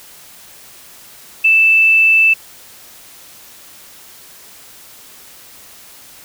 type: tone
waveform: sine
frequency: 2643 Hz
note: E7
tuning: 4 cents sharp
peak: -7 dBFS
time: 1.44-2.34 s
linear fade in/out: 10 ms
effects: white hiss -40 dBFS RMS until 6.24 s

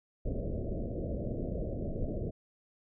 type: low-pass noise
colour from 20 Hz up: pink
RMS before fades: -35 dBFS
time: 0.25-2.31 s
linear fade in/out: 10 ms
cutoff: 650 Hz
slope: 96 dB/octave
effects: none

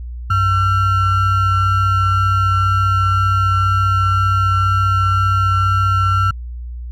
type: ring-modulated tone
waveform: triangle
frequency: 722 Hz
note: F#5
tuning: 43 cents flat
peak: -7 dBFS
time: 0.3-6.31 s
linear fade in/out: 5 ms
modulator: 627 Hz
effects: added 60 Hz sine -25 dBFS peak until 6.91 s

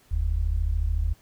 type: tone pair together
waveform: sine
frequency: 43.45 / 77.2 Hz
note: F1 / D#2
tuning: -8 / -13 cents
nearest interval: minor seventh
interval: 995 cents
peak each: -24 / -25 dBFS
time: 0.11-1.14 s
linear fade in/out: 10 ms
effects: pink hiss -59 dBFS RMS until 1.21 s

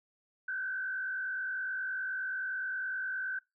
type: tone with frequency modulation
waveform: sine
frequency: 1531 Hz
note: G6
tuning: 41 cents flat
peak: -33 dBFS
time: 0.48-3.39 s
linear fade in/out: 5 ms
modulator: 49.6 Hz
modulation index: 0.96
effects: noise-tail reverb RT60 0.2 s tail -22 dB re dry

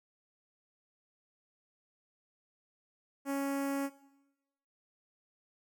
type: tone with notch filter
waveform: sawtooth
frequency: 277.2 Hz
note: C#4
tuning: in tune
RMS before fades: -34 dBFS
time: 3.25-3.9 s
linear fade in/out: 50 ms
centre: 3800 Hz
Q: 0.73
effects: noise-tail reverb RT60 0.9 s tail -17 dB re dry

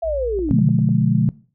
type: linear sweep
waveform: sine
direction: down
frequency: 679 to 123.47 Hz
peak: -19 dBFS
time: 0.02-0.7 s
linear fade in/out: 10 ms
type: tone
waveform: sine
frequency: 58.27 Hz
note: A#1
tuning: in tune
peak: -27 dBFS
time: 0.03-0.56 s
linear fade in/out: 50 ms
type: click train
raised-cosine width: 2 ms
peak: -23 dBFS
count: 6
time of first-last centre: 0.39-0.89 s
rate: 10 Hz
type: chord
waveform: sine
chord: B diminished seventh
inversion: none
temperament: just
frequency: 123.47 / 148.16 / 177.8 / 213.4 Hz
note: B2 / D3 / F3 / Ab3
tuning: 0 / +16 / +31 / +47 cents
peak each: -19 dBFS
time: 0.51-1.29 s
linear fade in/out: 0 ms
effects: noise-tail reverb RT60 0.4 s tail -21 dB re dry

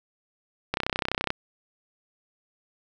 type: click train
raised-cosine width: 0.3 ms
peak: -9 dBFS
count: 19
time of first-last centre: 0.74-1.304 s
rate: 31.9 Hz
effects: none

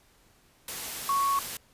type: tone in noise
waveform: sine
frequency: 1108.7 Hz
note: C#6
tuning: in tune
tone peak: -23 dBFS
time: 1.09-1.39 s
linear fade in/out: 2 ms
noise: white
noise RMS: -36 dBFS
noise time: 0.68-1.57 s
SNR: +10 dB
effects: pink hiss -62 dBFS RMS until 1.73 s + resampled to 32000 Hz

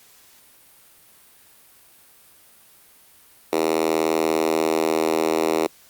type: tone with high-pass filter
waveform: 5% pulse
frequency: 80.3 Hz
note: E2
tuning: 45 cents flat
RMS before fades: -21 dBFS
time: 3.53-5.67 s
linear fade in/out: 0 ms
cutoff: 360 Hz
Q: 2.7
effects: white hiss -52 dBFS RMS until 5.89 s + Opus 48 kbps

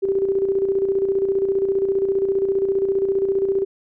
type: tone with tremolo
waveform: sine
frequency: 390 Hz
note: G4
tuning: 9 cents flat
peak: -15 dBFS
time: 0.02-3.65 s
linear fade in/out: 20 ms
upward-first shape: square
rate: 15 Hz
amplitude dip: 50%
effects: none

